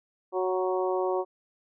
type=harmonic tone with a mistuned harmonic; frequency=185 Hz; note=F#3; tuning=in tune; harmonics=2 / 3 / 4 / 5 / 6; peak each=-27 / -31 / -33 / -35 / -37 dBFS; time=0.32-1.25 s; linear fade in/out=50 ms; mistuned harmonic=5; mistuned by=+16 cents; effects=none